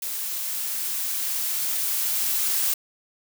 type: noise with level ramp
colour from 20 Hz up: blue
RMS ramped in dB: -30 to -23 dBFS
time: 0.02-2.74 s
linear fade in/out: 5 ms
effects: none